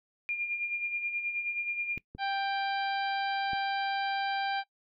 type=tone with tremolo; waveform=sine; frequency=2406 Hz; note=D7; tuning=41 cents sharp; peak=-28 dBFS; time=0.29-1.98 s; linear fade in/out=0 ms; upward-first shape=sine; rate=9.4 Hz; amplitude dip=55%
type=clicks; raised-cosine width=3 ms; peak=-30 dBFS; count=3; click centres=1.976 / 2.15 / 3.533 s
type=harmonic tone; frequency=788 Hz; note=G5; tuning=9 cents sharp; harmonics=1 / 2 / 3 / 4 / 5 / 6; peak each=-30 / -36 / -40 / -42 / -44 / -46 dBFS; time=2.18-4.64 s; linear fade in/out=50 ms
effects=noise-tail reverb RT60 0.1 s tail -21 dB re dry